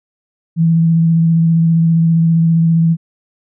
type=tone with vibrato; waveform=sine; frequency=164.81 Hz; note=E3; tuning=in tune; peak=-8 dBFS; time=0.56-2.97 s; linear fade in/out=50 ms; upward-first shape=square; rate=15 Hz; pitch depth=13 cents each way; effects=none